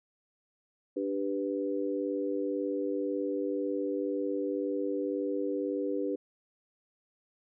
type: chord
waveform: sine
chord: G major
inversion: second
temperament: equal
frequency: 293.7 / 392 / 493.9 Hz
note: D4 / G4 / B4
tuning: 0 / 0 / 0 cents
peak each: -33 / -34 / -34 dBFS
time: 0.96-6.16 s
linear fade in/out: 10 ms
effects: none